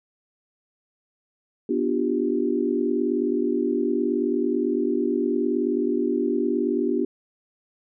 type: chord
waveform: sine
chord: G dominant seventh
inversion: first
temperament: just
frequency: 245 / 294 / 352.8 / 392 Hz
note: B3 / D4 / F4 / G4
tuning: -14 / +2 / +18 / 0 cents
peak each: -26 dBFS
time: 1.69-7.05 s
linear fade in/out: 5 ms
effects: none